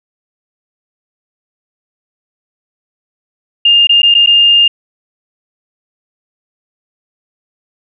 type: tone with dropouts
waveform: sine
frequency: 2815 Hz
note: F7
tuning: 13 cents sharp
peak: -4 dBFS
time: 3.65-4.68 s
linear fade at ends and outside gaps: 5 ms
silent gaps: 3.871-3.893 / 4.02-4.03 / 4.142-4.149 / 4.262-4.272 s
effects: none